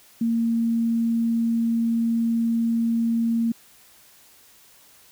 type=tone; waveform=sine; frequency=230.2 Hz; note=A#3; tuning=22 cents flat; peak=-19 dBFS; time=0.21-3.52 s; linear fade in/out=5 ms; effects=white hiss -53 dBFS RMS until 5.11 s